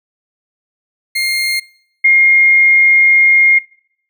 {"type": "tone pair in turn", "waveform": ["30% pulse", "sine"], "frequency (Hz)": [2123, 2132], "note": ["C7", "C7"], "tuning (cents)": [25, 32], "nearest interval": "unison", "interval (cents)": 7, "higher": "second", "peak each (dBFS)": [-11, -5], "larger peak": "second", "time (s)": [[1.15, 1.6], [2.04, 3.59]], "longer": "second", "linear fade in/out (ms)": 10, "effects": ["noise-tail reverb RT60 0.7 s tail -22 dB re dry"]}